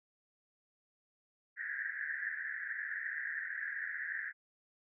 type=band-pass noise; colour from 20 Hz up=pink; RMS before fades=-40 dBFS; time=1.56-4.33 s; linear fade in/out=50 ms; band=1600 to 1900 Hz; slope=96 dB/octave; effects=none